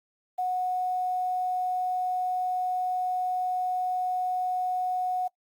sine tone with quantisation, 733 Hz, F#5, 16 cents flat, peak -25 dBFS, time 0.38-5.28 s, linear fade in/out 10 ms, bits 9, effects noise-tail reverb RT60 0.1 s tail -23 dB re dry + Opus 48 kbps

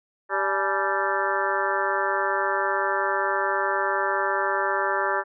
harmonic tone with a mistuned harmonic, 195.5 Hz, G3, 4 cents flat, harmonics 2 / 3 / 4 / 5 / 6 / 7 / 8 / 9, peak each -30 / -30 / -30 / -30 / -30 / -30 / -30 / -30 dBFS, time 0.29-5.24 s, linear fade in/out 50 ms, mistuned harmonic 4, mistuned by +140 cents, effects none

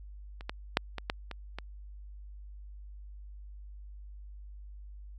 clicks, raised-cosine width 0.3 ms, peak -29 / -18 / -7 / -20 / -13 / -23 / -22 dBFS, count 7, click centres 0.409 / 0.495 / 0.771 / 0.983 / 1.099 / 1.313 / 1.586 s, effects added 50 Hz sine -44 dBFS peak until 5.18 s

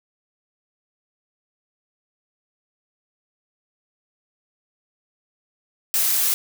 blue noise, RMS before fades -20 dBFS, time 5.94-6.34 s, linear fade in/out 0 ms, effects none

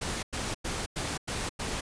pink noise bursts, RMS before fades -33 dBFS, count 6, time 0.01-1.81 s, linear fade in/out 10 ms, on 220 ms, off 96 ms, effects resampled to 22050 Hz

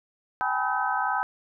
sine tone cluster, 777 / 839 / 989 / 1278 / 1533 Hz, G5 / G#5 / B5 / D#6 / G6, -16 / +17 / +2 / +46 / -39 cents, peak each -30 dBFS, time 0.41-1.23 s, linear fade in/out 0 ms, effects none

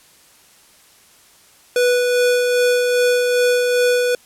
square tone with tremolo, 491.9 Hz, B4, 7 cents flat, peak -13 dBFS, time 1.76-4.15 s, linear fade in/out 2 ms, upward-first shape sine, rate 2.5 Hz, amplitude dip 30%, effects white hiss -50 dBFS RMS until 4.25 s + low-pass 12000 Hz 12 dB/octave

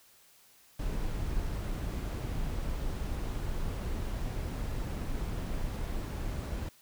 brown noise, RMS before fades -34 dBFS, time 0.79-6.69 s, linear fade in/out 5 ms, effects white hiss -61 dBFS RMS until 6.81 s

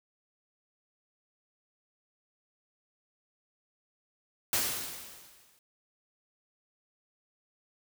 white noise with exponential decay, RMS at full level -27 dBFS, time 4.53-5.59 s, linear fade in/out 1 ms, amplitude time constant 230 ms, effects none

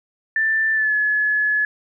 sine tone with pitch glide, 1772 to 1705.7 Hz, A6 to G#6, +12 to +46 cents, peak -16 dBFS, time 0.36-1.65 s, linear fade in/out 2 ms, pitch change -66 cents, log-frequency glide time 0.73-0.94 s, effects none

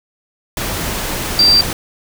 sine tone in noise, 4699 Hz, D8, in tune, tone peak -7 dBFS, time 1.39-1.61 s, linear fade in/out 2 ms, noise pink, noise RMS -21 dBFS, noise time 0.57-1.73 s, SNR +11 dB, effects none

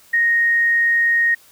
sine tone, 1864.7 Hz, A#6, in tune, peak -13 dBFS, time 0.13-1.35 s, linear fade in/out 10 ms, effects white hiss -50 dBFS RMS until 1.51 s

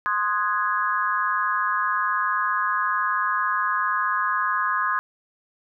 sine chord, Ab dominant seventh, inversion first, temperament equal, 1046.5 / 1244.5 / 1480 / 1661.2 Hz, C6 / Eb6 / Gb6 / Ab6, 0 / 0 / 0 / 0 cents, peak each -25 / -25 / -31 / -26 dBFS, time 0.06-4.99 s, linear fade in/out 0 ms, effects none

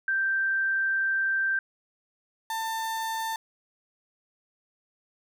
sine / 35% pulse tone pair in turn, 1568 / 894.4 Hz, G6 / A5, 0 / +28 cents, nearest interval minor seventh, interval 972 cents, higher first, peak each -23 / -27 dBFS, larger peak first, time 0.08-1.59 / 2.5-3.36 s, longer first, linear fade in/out 2 ms, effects none

